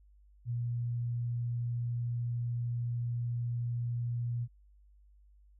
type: tone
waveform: sine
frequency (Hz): 119.5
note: A#2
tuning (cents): +43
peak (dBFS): -31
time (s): 0.45-4.48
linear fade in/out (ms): 50
effects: added 50 Hz sine -58 dBFS peak until 5.59 s